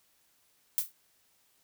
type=noise with exponential decay; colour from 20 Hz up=violet; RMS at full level=-24 dBFS; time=0.78-0.92 s; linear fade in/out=0 ms; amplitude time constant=29 ms; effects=white hiss -69 dBFS RMS until 1.63 s